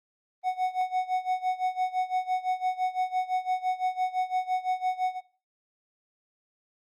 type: tone with tremolo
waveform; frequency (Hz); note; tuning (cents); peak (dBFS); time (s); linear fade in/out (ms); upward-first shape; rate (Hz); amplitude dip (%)
triangle; 740; F#5; 0; -20; 0.43-5.21; 50; sine; 5.9; 90
effects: noise-tail reverb RT60 0.4 s tail -19 dB re dry + Opus 24 kbps